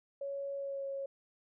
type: tone with pitch glide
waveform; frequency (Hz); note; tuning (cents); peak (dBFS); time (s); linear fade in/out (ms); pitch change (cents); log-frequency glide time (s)
sine; 557 to 549; C#5 to C#5; +8 to -17; -36; 0.21-1.06; 5; -25; 0.56-0.85
effects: none